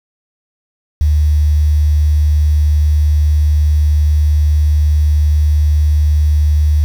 sine tone with quantisation, 75.2 Hz, D2, 42 cents sharp, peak -8 dBFS, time 1.01-6.84 s, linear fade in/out 0 ms, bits 6, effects none

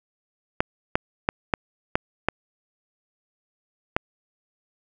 clicks, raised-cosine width 0.5 ms, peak -4 dBFS, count 7, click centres 0.605 / 0.955 / 1.289 / 1.538 / 1.955 / 2.286 / 3.965 s, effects none

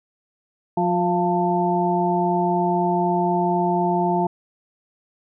harmonic tone with a mistuned harmonic, 177.6 Hz, F3, 29 cents sharp, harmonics 1 / 2 / 4 / 5, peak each -23 / -23 / -23 / -23 dBFS, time 0.77-4.27 s, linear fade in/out 5 ms, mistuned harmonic 4, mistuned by -40 cents, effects none

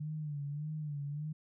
sine tone with vibrato, 148.6 Hz, D3, 21 cents sharp, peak -36 dBFS, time 0-1.33 s, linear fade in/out 10 ms, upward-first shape sine, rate 1.7 Hz, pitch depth 74 cents each way, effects none

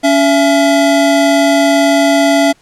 square tone pair together, 281.7 / 670 Hz, C#4 / E5, +28 / +28 cents, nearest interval octave + minor third, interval 1500 cents, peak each -11 dBFS, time 0.03-2.53 s, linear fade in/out 20 ms, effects pink hiss -50 dBFS RMS until 2.61 s + low-pass 9000 Hz 12 dB/octave

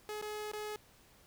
sawtooth tone with dropouts, 423.1 Hz, G#4, 32 cents sharp, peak -35 dBFS, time 0.09-0.76 s, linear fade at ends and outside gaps 0 ms, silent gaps 0.214-0.224 / 0.516-0.535 s, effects pink hiss -63 dBFS RMS until 1.26 s

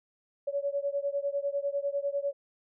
sine beating tone pair, 560 / 570 Hz, C#5 / C#5, +18 / +48 cents, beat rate 10 Hz, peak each -31 / -32 dBFS, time 0.47-2.33 s, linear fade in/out 10 ms, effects none

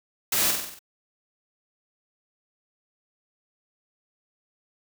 white noise with echo, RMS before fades -24 dBFS, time 0.32-0.51 s, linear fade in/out 5 ms, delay 47 ms, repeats 6, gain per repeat -4 dB, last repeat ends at 0.792 s, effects none

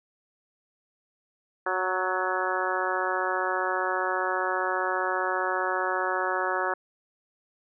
harmonic tone with a mistuned harmonic, 185 Hz, F#3, in tune, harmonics 2 / 3 / 4 / 5 / 6 / 7 / 8 / 9, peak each -33 / -33 / -33 / -33 / -33 / -33 / -33 / -33 dBFS, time 1.66-6.74 s, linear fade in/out 5 ms, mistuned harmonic 9, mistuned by +26 cents, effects none

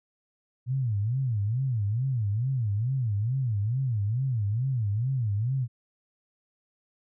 sine tone with vibrato, 116.5 Hz, A#2, 1 cent flat, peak -24 dBFS, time 0.66-5.68 s, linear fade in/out 50 ms, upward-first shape sine, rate 2.3 Hz, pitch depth 260 cents each way, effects none

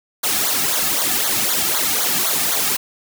white noise with flanger, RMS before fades -19 dBFS, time 0.23-2.77 s, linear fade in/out 10 ms, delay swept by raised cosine 0.37 to 2.07 ms, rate 3.9 Hz, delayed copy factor -1, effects none

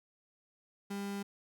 35% pulse tone, 200 Hz, G3, 35 cents sharp, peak -35 dBFS, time 0.9-1.23 s, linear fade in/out 10 ms, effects none

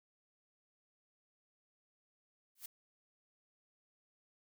blue noise with exponential growth, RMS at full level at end -41 dBFS, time 2.55-2.66 s, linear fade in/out 5 ms, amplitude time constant 23 ms, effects none

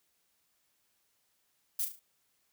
violet noise with echo, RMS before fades -32 dBFS, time 1.79-1.85 s, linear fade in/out 5 ms, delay 36 ms, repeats 4, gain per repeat -7 dB, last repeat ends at 1.994 s, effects white hiss -75 dBFS RMS until 2.52 s

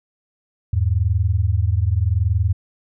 sine tone pair together, 82.41 / 103.22 Hz, E2 / G#2, 0 / -10 cents, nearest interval major third, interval 390 cents, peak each -18 dBFS, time 0.73-2.53 s, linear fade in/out 5 ms, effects none

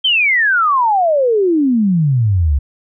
sine exponential sweep, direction down, 3200 to 66 Hz, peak -10 dBFS, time 0.04-2.59 s, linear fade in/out 10 ms, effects none

